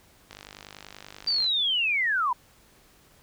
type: click train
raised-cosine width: 0.2 ms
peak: -24 dBFS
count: 59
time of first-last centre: 0.31-1.463 s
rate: 50.3 Hz
type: linear sweep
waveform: sine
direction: down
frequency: 4699 to 932.3 Hz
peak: -22 dBFS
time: 1.27-2.33 s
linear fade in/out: 5 ms
effects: pink hiss -58 dBFS RMS until 3.22 s